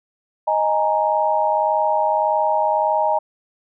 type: chord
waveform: sine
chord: D# suspended fourth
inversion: none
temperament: equal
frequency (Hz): 622.3 / 830.6 / 932.3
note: D#5 / G#5 / A#5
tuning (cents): 0 / 0 / 0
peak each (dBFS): -20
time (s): 0.47-3.19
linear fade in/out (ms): 10
effects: none